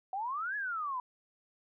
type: exponential two-way sweep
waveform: sine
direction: up then down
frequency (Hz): 740 to 1721 to 975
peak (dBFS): -33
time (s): 0.13-1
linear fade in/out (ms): 2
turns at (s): 0.56
effects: none